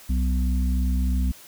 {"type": "harmonic tone", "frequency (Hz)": 63.2, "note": "B1", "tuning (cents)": 41, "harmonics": [1, 3, 4], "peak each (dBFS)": [-20, -30, -32], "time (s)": [0.09, 1.32], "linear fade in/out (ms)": 10, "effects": ["white hiss -47 dBFS RMS until 1.47 s"]}